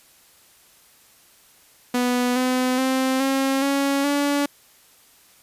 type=tone with pitch steps; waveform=sawtooth; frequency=246.9 / 254.3 / 261.9 / 269.7 / 277.8 / 286.1 Hz; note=B3 / C4 / C4 / C#4 / C#4 / D4; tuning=0 / -49 / +2 / -47 / +4 / -45 cents; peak=-15 dBFS; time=1.94-4.46 s; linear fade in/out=5 ms; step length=420 ms; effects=white hiss -54 dBFS RMS until 5.42 s + resampled to 32000 Hz

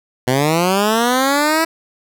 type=linear sweep; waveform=10% pulse; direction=up; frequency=122.5 to 329.6 Hz; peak=-5 dBFS; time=0.27-1.65 s; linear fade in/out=10 ms; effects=none

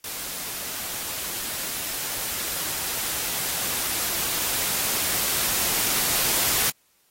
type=noise with level ramp; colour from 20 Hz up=white; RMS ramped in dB=-33 to -22 dBFS; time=0.04-6.7 s; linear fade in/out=2 ms; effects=white hiss -64 dBFS RMS until 7.1 s + AAC 48 kbps

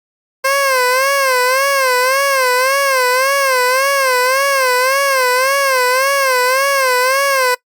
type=tone with vibrato; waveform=15% pulse; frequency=527 Hz; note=C5; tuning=12 cents sharp; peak=-5 dBFS; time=0.44-7.55 s; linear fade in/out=10 ms; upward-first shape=sine; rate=1.8 Hz; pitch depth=100 cents each way; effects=noise-tail reverb RT60 0.1 s tail -21 dB re dry + Opus 48 kbps

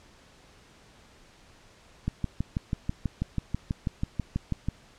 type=click train; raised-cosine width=5 ms; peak=-15 dBFS; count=17; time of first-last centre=2.08-4.686 s; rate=6.14 Hz; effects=pink hiss -56 dBFS RMS until 4.98 s + low-pass 7000 Hz 12 dB/octave

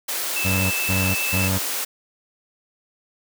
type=high-pass noise; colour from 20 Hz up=white; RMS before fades=-26 dBFS; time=0.08-1.85 s; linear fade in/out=10 ms; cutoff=290 Hz; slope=24 dB/octave
type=tone with vibrato; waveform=sine; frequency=2637 Hz; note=E7; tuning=in tune; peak=-24 dBFS; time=0.36-1.48 s; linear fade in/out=5 ms; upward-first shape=sine; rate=9.6 Hz; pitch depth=10 cents each way
type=tone bursts; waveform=25% pulse; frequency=94.4 Hz; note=F#2; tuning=35 cents sharp; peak=-17 dBFS; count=3; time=0.44-1.59 s; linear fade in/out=20 ms; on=270 ms; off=170 ms
effects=none

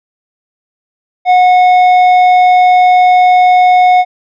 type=tone with tanh clipping; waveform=sine; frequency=729 Hz; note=F#5; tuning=26 cents flat; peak=-5 dBFS; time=1.25-4.05 s; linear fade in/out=50 ms; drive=8 dB; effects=none

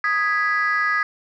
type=chord; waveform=sine; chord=G# minor; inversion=second; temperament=equal; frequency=1244.5 / 1661.2 / 1975.5 Hz; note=D#6 / G#6 / B6; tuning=0 / 0 / 0 cents; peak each=-21 / -20 / -22 dBFS; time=0.04-1.03 s; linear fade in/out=2 ms; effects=tanh soft clip ceiling -13 dBFS

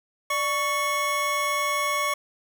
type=tone cluster; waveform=square; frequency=590 / 1118 / 2193 Hz; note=D5 / C#6 / C#7; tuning=+8 / +14 / -19 cents; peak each=-32 / -26 / -29 dBFS; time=0.3-2.14 s; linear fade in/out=5 ms; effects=none

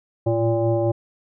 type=tone with frequency modulation; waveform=sine; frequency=344.2 Hz; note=F4; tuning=25 cents flat; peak=-17 dBFS; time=0.26-0.92 s; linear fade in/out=10 ms; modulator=231 Hz; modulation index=1.4; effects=none

